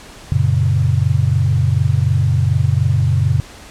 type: chord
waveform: sine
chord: F# major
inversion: none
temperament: equal with one note detuned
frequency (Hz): 92.5 / 116.54 / 139.31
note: F#2 / A#2 / C#3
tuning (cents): 0 / 0 / +9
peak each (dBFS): -16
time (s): 0.32-3.4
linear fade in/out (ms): 0
effects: pink hiss -38 dBFS RMS until 3.7 s + low-pass 9000 Hz 12 dB/octave